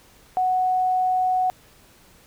sine tone, 740 Hz, F#5, in tune, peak -18 dBFS, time 0.37-1.5 s, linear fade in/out 0 ms, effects pink hiss -53 dBFS RMS until 2.26 s

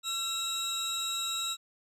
30% pulse tone pair together, 1349 / 3831 Hz, E6 / A#7, +40 / +47 cents, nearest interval octave + tritone, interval 1807 cents, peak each -36 / -29 dBFS, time 0.03-1.57 s, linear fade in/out 50 ms, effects resampled to 32000 Hz

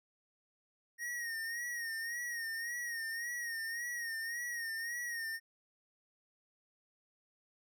square tone with vibrato, 1864.7 Hz, A#6, in tune, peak -38 dBFS, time 0.98-5.4 s, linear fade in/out 50 ms, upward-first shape sine, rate 1.8 Hz, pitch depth 62 cents each way, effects none

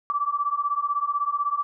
sine beating tone pair, 1150 / 1166 Hz, D6 / D6, -37 / -13 cents, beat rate 16 Hz, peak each -26 / -25 dBFS, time 0.1-1.63 s, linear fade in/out 0 ms, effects none

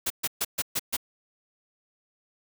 white noise bursts, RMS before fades -27 dBFS, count 6, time 0.06-0.968 s, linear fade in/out 10 ms, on 43 ms, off 130 ms, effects none

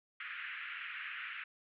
pink band-pass noise, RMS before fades -44 dBFS, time 0.2-1.44 s, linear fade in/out 5 ms, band 1400 to 2800 Hz, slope 48 dB/octave, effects none

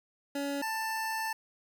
25% pulse tone pair in turn, 282.1 / 886.3 Hz, C#4 / A5, +30 / +12 cents, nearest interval octave + minor sixth, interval 1982 cents, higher second, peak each -28 dBFS, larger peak neither, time 0.35-0.62 / 0.62-1.33 s, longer second, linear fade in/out 5 ms, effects none

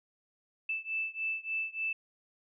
sine beating tone pair, 2637 / 2640.4 Hz, E7 / E7, 0 / +2 cents, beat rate 3.4 Hz, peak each -35 / -36 dBFS, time 0.69-1.93 s, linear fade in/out 5 ms, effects none

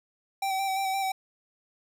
square tone with vibrato, 773 Hz, G5, 24 cents flat, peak -27 dBFS, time 0.42-1.12 s, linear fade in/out 5 ms, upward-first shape square, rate 5.8 Hz, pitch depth 21 cents each way, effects none

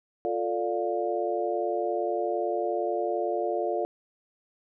harmonic tone with a mistuned harmonic, 117.5 Hz, A#2, 14 cents sharp, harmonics 3 / 4 / 5 / 6, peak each -31 / -31 / -31 / -31 dBFS, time 0.25-3.85 s, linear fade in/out 0 ms, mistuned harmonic 4, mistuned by -100 cents, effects none

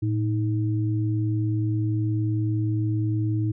sine tone pair together, 111.33 / 314.9 Hz, A2 / D#4, +21 / +21 cents, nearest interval octave + tritone, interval 1800 cents, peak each -22 / -28 dBFS, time 0.02-3.52 s, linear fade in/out 10 ms, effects none

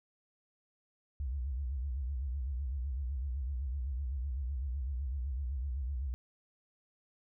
sine tone with vibrato, 66 Hz, C2, 16 cents sharp, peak -33 dBFS, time 1.2-6.14 s, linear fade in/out 0 ms, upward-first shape sine, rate 7.9 Hz, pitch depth 170 cents each way, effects none

